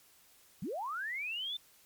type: linear sweep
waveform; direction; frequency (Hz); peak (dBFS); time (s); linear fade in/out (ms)
sine; up; 137.7 to 3601; -35; 0.62-1.57; 5
effects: white hiss -63 dBFS RMS until 1.85 s + MP3 96 kbps